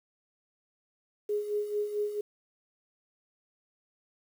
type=tone with tremolo; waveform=sine; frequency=416.4 Hz; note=G#4; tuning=5 cents sharp; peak=-26 dBFS; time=1.29-2.21 s; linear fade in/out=5 ms; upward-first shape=sine; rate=4.5 Hz; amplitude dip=65%; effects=9-bit